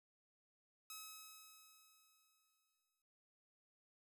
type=tone with exponential decay; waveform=5% pulse; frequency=1282 Hz; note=E6; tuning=49 cents flat; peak=-37 dBFS; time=0.9-3.02 s; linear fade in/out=2 ms; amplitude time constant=460 ms; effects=none